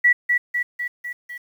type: tone with echo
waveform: sine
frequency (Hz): 1948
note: B6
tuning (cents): -24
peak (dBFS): -11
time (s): 0.04-0.13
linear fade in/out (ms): 10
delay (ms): 250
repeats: 5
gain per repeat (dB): -4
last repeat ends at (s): 1.38
effects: 8-bit